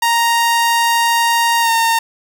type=tone with pitch glide; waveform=sawtooth; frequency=932.3 to 915.2 Hz; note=A#5 to A#5; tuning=0 to -32 cents; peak=-8 dBFS; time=0.02-1.99 s; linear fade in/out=5 ms; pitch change=-32 cents; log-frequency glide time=1.61-1.7 s; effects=8-bit